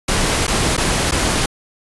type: noise with dropouts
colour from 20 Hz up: pink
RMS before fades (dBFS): -17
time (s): 0.08-1.46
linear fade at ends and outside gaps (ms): 5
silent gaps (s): 0.469-0.478 / 0.768-0.777 / 1.112-1.12
effects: resampled to 24000 Hz